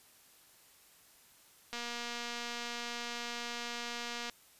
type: click train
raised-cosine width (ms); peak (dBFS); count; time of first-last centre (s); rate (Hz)
0.2; -23; 612; 1.73-4.297; 238
effects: white hiss -62 dBFS RMS until 4.59 s + resampled to 32000 Hz